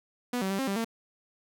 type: tone with pitch steps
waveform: sawtooth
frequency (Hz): 245.6 / 191.2 / 195.2 / 267.4 / 196.9 / 227.8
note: B3 / G3 / G3 / C4 / G3 / A#3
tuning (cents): -9 / -43 / -7 / +38 / +8 / -40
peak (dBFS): -24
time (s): 0.33-0.846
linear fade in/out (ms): 5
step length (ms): 86
effects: none